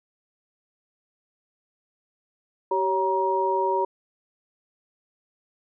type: tone cluster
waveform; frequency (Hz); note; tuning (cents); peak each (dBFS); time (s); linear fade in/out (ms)
sine; 385 / 556 / 946; G4 / C#5 / A#5; -31 / +5 / +25; -25 / -29 / -23; 2.71-3.85; 5
effects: none